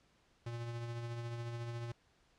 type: tone with tremolo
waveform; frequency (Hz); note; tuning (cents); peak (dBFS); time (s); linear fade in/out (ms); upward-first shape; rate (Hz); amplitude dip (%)
square; 117.9; A#2; +20; -39; 0.46-1.92; 5; triangle; 14; 40
effects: pink hiss -71 dBFS RMS until 2.38 s + low-pass 6000 Hz 12 dB/octave